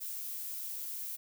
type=noise; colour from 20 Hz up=violet; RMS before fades=-40 dBFS; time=0-1.17 s; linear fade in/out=20 ms; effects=none